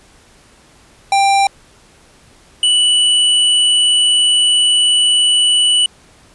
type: tone pair in turn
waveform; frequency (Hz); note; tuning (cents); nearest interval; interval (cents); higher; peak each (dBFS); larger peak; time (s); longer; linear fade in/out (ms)
square; 790 / 2961; G5 / F#7; +13 / +1; octave + major seventh; 2288; second; -10; neither; 1.12-1.47 / 2.63-5.86; second; 2
effects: pink hiss -47 dBFS RMS until 6.34 s + resampled to 24000 Hz